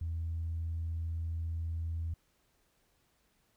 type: tone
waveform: sine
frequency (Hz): 82.41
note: E2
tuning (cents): 0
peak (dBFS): -32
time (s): 0.01-2.14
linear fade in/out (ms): 5
effects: tanh soft clip ceiling -29 dBFS + pink hiss -73 dBFS RMS until 3.56 s